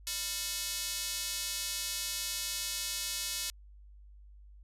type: tone with high-pass filter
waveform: square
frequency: 198.3 Hz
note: G3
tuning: 20 cents sharp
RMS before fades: -36 dBFS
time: 0.07-3.5 s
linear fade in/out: 0 ms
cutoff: 4300 Hz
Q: 0.93
effects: added 50 Hz sine -51 dBFS peak until 4.63 s + resampled to 32000 Hz